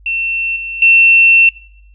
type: tone with level steps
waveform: sine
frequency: 2700 Hz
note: E7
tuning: 41 cents sharp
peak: -15 / -21 / -5 dBFS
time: 0.06-1.49 s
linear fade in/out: 2 ms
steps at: 0.56 / 0.82 s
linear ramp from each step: 2 ms
effects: noise-tail reverb RT60 0.7 s tail -20 dB re dry + added 50 Hz sine -40 dBFS peak until 1.94 s